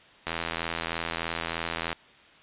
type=click train; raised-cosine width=0.3 ms; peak=-13 dBFS; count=139; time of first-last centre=0.27-1.929 s; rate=83.2 Hz; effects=white hiss -54 dBFS RMS until 2.42 s + resampled to 8000 Hz